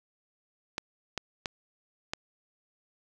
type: clicks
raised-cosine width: 0.2 ms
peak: -14 dBFS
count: 4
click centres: 0.781 / 1.177 / 1.458 / 2.135 s
effects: none